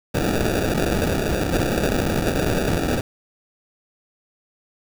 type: noise with sample-and-hold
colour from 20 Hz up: white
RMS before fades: -21 dBFS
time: 0.14-3.01 s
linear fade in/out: 5 ms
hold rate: 1050 Hz
effects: none